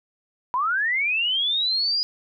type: linear sweep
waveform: sine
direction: up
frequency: 960 to 4951 Hz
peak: -20 dBFS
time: 0.54-2.03 s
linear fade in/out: 0 ms
effects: none